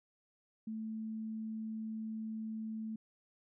sine tone, 220 Hz, A3, in tune, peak -38 dBFS, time 0.67-2.96 s, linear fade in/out 5 ms, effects none

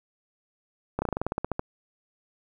slowing click train, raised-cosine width 1 ms, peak -13 dBFS, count 13, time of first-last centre 0.99-1.594 s, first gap 30 ms, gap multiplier 1.09, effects 9-bit

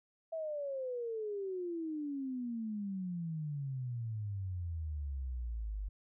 sine exponential sweep, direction down, 659.3 to 48.2 Hz, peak -36 dBFS, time 0.32-5.89 s, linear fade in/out 10 ms, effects none

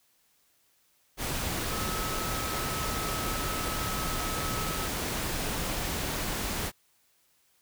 sine tone in noise, 1290 Hz, E6, 38 cents flat, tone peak -37 dBFS, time 1.68-4.9 s, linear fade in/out 50 ms, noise pink, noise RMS -32 dBFS, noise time 1.17-6.72 s, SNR -8 dB, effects white hiss -68 dBFS RMS until 7.61 s

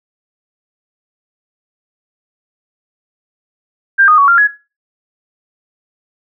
sine tone with pitch steps, 1588 / 1236 / 1123 / 1387 / 1680 Hz, G6 / D#6 / C#6 / F6 / G#6, +22 / -12 / +22 / -12 / +19 cents, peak -5 dBFS, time 3.98-4.48 s, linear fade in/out 20 ms, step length 100 ms, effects noise-tail reverb RT60 0.3 s tail -17 dB re dry

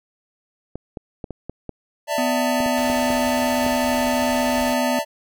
clicks, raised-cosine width 2 ms, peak -17 dBFS, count 11, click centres 0.756 / 0.972 / 1.242 / 1.307 / 1.496 / 1.693 / 2.604 / 2.662 / 2.9 / 3.104 / 3.664 s
square chord, D suspended second, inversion none, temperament equal with one note detuned, 587.3 / 659.3 / 894.3 Hz, D5 / E5 / A5, 0 / 0 / +28 cents, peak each -25 / -26 / -26 dBFS, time 2.07-5.05 s, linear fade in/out 50 ms
harmonic tone, 250.2 Hz, B3, 23 cents sharp, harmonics 1 / 3 / 5 / 7 / 9 / 10, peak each -22 / -32 / -36 / -39 / -41 / -42 dBFS, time 2.18-4.99 s, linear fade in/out 2 ms
pink band-stop noise, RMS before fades -35 dBFS, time 2.77-4.74 s, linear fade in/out 2 ms, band 110 to 240 Hz, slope 48 dB/octave
effects none

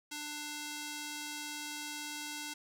square tone with band-pass filter, 297 Hz, D4, 20 cents sharp, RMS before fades -42 dBFS, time 0.11-2.54 s, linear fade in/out 10 ms, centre 6100 Hz, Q 0.61, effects none

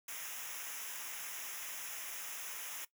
white noise with comb filter, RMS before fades -44 dBFS, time 0.08-2.85 s, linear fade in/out 5 ms, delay 0.23 ms, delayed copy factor -0.85, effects noise-tail reverb RT60 0.1 s tail -17 dB re dry

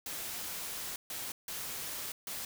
white noise bursts at uneven times, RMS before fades -40 dBFS, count 4, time 0.06-0.96 / 1.1-1.32 / 1.48-2.12 / 2.27-2.45 s, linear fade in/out 2 ms, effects none

